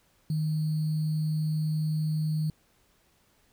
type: tone with sample-and-hold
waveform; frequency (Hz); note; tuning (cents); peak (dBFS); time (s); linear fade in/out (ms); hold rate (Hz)
sine; 155.3; D#3; -3; -25; 0.3-2.5; 2; 4410
effects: pink hiss -66 dBFS RMS until 3.52 s